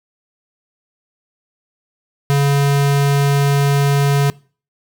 square tone, 141.1 Hz, C#3, 31 cents sharp, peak -12 dBFS, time 2.3-4.3 s, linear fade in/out 0 ms, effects noise-tail reverb RT60 0.4 s tail -23 dB re dry

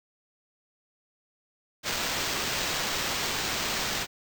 blue noise with sample-and-hold, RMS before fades -30 dBFS, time 1.83-4.07 s, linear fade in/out 50 ms, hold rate 11025 Hz, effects none

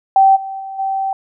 sine tone with level steps, 775 Hz, G5, 20 cents flat, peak -6 / -23 / -25 / -16 dBFS, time 0.16-1.13 s, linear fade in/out 2 ms, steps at 0.35 / 0.59 / 0.78 s, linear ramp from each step 20 ms, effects none

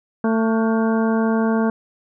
harmonic tone with a mistuned harmonic, 223.4 Hz, A3, 27 cents sharp, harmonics 1 / 2 / 3 / 4 / 5 / 6 / 7, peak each -17 / -23 / -27 / -29 / -31 / -33 / -34 dBFS, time 0.24-1.7 s, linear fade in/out 2 ms, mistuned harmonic 6, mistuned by +100 cents, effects none

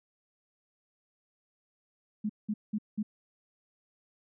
sine tone bursts, 211.7 Hz, G#3, 33 cents sharp, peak -28 dBFS, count 4, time 2.24-3.03 s, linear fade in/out 10 ms, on 55 ms, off 190 ms, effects none

